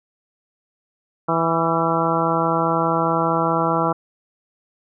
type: harmonic tone with a mistuned harmonic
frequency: 164.81 Hz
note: E3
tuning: in tune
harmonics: 1 / 2 / 3 / 4 / 5 / 6 / 7 / 8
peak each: -25 / -25 / -25 / -25 / -25 / -25 / -25 / -25 dBFS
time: 1.28-3.93 s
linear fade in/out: 10 ms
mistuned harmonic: 8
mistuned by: +36 cents
effects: none